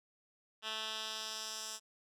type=tone with band-pass filter sweep; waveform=10% pulse; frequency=218.7 Hz; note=A3; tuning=10 cents flat; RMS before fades=-42 dBFS; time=0.62-1.8 s; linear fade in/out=50 ms; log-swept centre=3000 to 6900 Hz; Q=1.7; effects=none